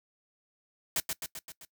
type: noise with echo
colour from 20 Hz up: white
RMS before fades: -29 dBFS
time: 0.96-1 s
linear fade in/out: 2 ms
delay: 130 ms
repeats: 5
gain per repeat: -4 dB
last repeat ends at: 1.65 s
effects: noise-tail reverb RT60 0.1 s tail -20 dB re dry